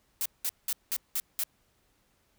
blue noise bursts, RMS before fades -30 dBFS, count 6, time 0.21-1.436 s, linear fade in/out 0 ms, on 46 ms, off 190 ms, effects pink hiss -70 dBFS RMS until 2.38 s

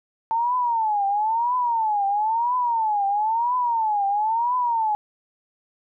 sine tone with vibrato, 891 Hz, A5, 22 cents sharp, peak -19 dBFS, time 0.31-4.95 s, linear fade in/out 0 ms, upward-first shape triangle, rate 1 Hz, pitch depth 220 cents each way, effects none

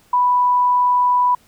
sine tone, 987.8 Hz, B5, in tune, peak -12 dBFS, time 0.13-1.35 s, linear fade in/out 5 ms, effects pink hiss -54 dBFS RMS until 1.47 s

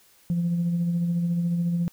sine tone with tremolo, 171.9 Hz, F3, 27 cents flat, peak -19 dBFS, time 0.3-1.88 s, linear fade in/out 0 ms, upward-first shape sine, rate 14 Hz, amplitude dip 35%, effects tanh soft clip ceiling -18 dBFS + white hiss -58 dBFS RMS until 1.92 s

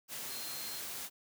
sine tone in noise, 4186 Hz, C8, in tune, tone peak -46 dBFS, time 0.27-0.82 s, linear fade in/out 50 ms, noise white, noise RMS -42 dBFS, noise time 0.08-1.1 s, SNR -7 dB, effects high-pass 100 Hz 12 dB/octave

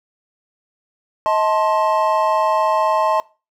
triangle chord, A diminished, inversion second, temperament just, 633.6 / 880 / 1056 Hz, Eb5 / A5 / C6, +31 / 0 / +16 cents, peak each -17 dBFS, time 1.26-3.2 s, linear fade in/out 0 ms, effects noise-tail reverb RT60 0.3 s tail -21 dB re dry

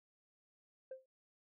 sine tone with exponential decay, 523.3 Hz, C5, in tune, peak -39 dBFS, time 0.91-1.06 s, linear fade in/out 5 ms, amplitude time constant 32 ms, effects tanh soft clip ceiling -41 dBFS

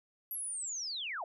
sine linear sweep, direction down, 11750 to 592 Hz, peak -36 dBFS, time 0.31-1.24 s, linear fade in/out 2 ms, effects none

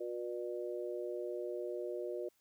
harmonic tone, 120 Hz, B2, 49 cents flat, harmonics 3 / 4 / 5, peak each -40 / -43 / -43 dBFS, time 0-2.29 s, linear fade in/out 10 ms, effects white hiss -75 dBFS RMS until 2.4 s

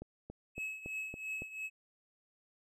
click train, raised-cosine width 2 ms, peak -31 dBFS, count 6, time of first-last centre 0.02-1.421 s, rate 3.57 Hz
triangle tone with tremolo, 2577 Hz, E7, 40 cents flat, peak -34 dBFS, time 0.55-1.7 s, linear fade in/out 50 ms, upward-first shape triangle, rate 2.9 Hz, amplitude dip 80%
effects none

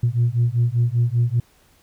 sine beating tone pair, 116.7 / 121.8 Hz, A#2 / B2, +2 / -24 cents, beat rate 5.1 Hz, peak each -18 dBFS, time 0.03-1.4 s, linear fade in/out 5 ms, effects tanh soft clip ceiling -11 dBFS + pink hiss -57 dBFS RMS until 1.82 s

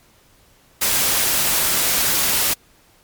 white noise, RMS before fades -18 dBFS, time 0.81-2.54 s, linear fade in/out 10 ms, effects pink hiss -54 dBFS RMS until 3.03 s + MP3 96 kbps

